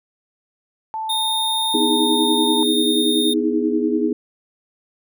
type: tone with pitch glide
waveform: sine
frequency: 880 to 895.4 Hz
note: A5 to A5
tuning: 0 to +30 cents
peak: -23 dBFS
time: 0.94-2.63 s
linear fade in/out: 0 ms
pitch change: +30 cents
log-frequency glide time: 1.2-2.2 s
type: tone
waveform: square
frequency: 3666 Hz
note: A#7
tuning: 30 cents flat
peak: -20 dBFS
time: 1.09-3.34 s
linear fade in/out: 10 ms
type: chord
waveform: sine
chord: E major seventh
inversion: second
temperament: equal with one note detuned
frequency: 246.9 / 311.1 / 321.5 / 415.3 Hz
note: B3 / D#4 / E4 / G#4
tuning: 0 / 0 / -43 / 0 cents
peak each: -22 dBFS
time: 1.74-4.13 s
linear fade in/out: 5 ms
effects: none